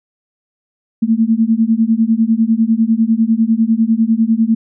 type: beating tone pair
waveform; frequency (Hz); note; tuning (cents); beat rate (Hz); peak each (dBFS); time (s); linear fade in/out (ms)
sine; 220 / 230; A3 / A#3; 0 / -23; 10; -13; 1.02-4.55; 10
effects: none

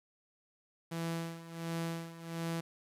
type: tone with tremolo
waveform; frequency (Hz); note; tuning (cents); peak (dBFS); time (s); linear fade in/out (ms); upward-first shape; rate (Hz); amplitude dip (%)
sawtooth; 166.2; E3; +15; -30; 0.91-2.61; 10; sine; 1.4; 80
effects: resampled to 32000 Hz + 10-bit

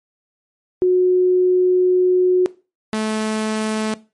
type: tone pair in turn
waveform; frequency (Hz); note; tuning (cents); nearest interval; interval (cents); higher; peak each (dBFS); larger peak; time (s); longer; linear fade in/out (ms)
sine / sawtooth; 365.1 / 217.1; F#4 / A3; -23 / -23; major sixth; 900; first; -11 / -15; first; 0.82-2.46 / 2.93-3.94; first; 0
effects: noise-tail reverb RT60 0.3 s tail -18 dB re dry + MP3 48 kbps

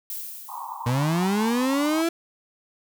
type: noise with exponential decay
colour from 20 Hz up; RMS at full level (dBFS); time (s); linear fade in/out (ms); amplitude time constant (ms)
violet; -31; 0.1-1.44; 1; 290
type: band-pass noise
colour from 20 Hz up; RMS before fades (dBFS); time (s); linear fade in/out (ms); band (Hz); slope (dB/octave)
white; -35; 0.48-2.03; 20; 810 to 1100; 96
type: linear sweep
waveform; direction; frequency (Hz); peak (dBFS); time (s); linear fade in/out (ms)
35% pulse; up; 116.7 to 338.8; -19; 0.86-2.09; 5
effects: none

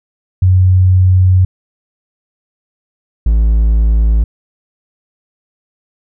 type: tone pair in turn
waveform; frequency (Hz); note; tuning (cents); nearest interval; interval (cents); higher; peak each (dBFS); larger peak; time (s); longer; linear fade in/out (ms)
sine / triangle; 92.5 / 55; F#2 / A1; 0 / 0; major sixth; 900; first; -5; neither; 0.42-1.45 / 3.26-4.24; first; 5
effects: none

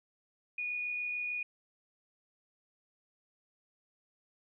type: tone with amplitude modulation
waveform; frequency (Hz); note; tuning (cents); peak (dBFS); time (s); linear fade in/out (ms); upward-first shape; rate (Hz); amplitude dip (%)
sine; 2457; D#7; -22; -32; 0.58-1.43; 5; sine; 66.7; 30
effects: none

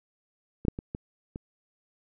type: clicks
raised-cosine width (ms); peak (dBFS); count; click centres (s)
3; -18 / -8 / -22 / -20 / -23; 5; 0.651 / 0.683 / 0.789 / 0.949 / 1.359
effects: none

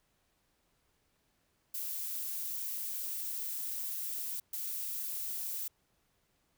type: noise bursts at uneven times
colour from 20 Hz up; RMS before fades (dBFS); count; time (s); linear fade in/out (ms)
violet; -38; 2; 1.74-4.4 / 4.53-5.68; 5
effects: pink hiss -75 dBFS RMS until 6.57 s

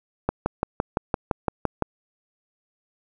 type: click train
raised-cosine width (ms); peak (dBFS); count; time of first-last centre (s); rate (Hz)
1; -7; 10; 0.29-1.823; 5.87
effects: none

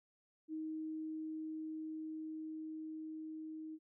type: tone with level ramp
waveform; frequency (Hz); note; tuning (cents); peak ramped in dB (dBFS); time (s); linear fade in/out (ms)
sine; 314.4; D#4; +18; -39 to -44; 0.48-3.79; 50
effects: none

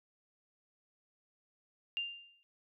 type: tone with exponential decay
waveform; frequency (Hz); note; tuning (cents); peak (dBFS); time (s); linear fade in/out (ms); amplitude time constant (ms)
sine; 2794; F7; 0; -31; 1.97-2.43; 0; 100
effects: none

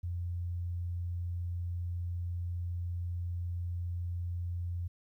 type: tone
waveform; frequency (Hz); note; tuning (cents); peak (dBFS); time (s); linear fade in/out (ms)
sine; 87.31; F2; 0; -33; 0.03-4.88; 10
effects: 12-bit

